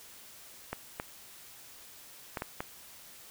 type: clicks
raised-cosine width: 0.5 ms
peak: -19 dBFS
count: 5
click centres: 0.73 / 0.999 / 2.372 / 2.421 / 2.605 s
effects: white hiss -52 dBFS RMS until 3.3 s